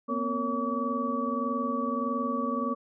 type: tone cluster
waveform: sine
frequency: 236.7 / 258.3 / 461.2 / 558 / 1142 Hz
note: A#3 / C4 / A#4 / C#5 / D6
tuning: +27 / -22 / -19 / +11 / -49 cents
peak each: -32 / -33 / -37 / -36 / -31 dBFS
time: 0.08-2.75 s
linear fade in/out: 20 ms
effects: none